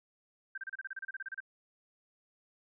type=tone bursts; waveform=sine; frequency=1568 Hz; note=G6; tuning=in tune; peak=-37 dBFS; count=15; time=0.55-1.404 s; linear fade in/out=5 ms; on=28 ms; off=31 ms; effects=none